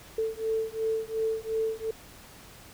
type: beating tone pair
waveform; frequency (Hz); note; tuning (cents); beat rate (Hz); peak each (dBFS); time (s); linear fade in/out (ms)
sine; 442.5 / 445.3; A4 / A4; +10 / +21; 2.8; -30; 0.18-1.91; 5
effects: pink hiss -50 dBFS RMS until 2.73 s